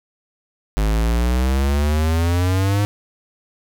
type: exponential sweep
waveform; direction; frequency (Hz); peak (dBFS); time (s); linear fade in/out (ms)
square; up; 51.1 to 103.83; -16; 0.77-2.85; 0
effects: none